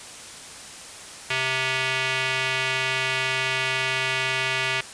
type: tone with band-pass filter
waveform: square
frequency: 131 Hz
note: C3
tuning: 2 cents sharp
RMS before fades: -25 dBFS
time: 1.3-4.81 s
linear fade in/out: 5 ms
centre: 2500 Hz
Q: 2
effects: white hiss -40 dBFS RMS until 4.93 s + resampled to 22050 Hz